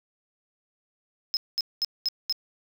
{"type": "tone bursts", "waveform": "sine", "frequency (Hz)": 5140, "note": "E8", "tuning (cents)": -45, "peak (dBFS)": -20, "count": 5, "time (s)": [1.34, 2.325], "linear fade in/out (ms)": 0, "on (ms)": 29, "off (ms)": 210, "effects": ["tanh soft clip ceiling -22 dBFS", "9-bit"]}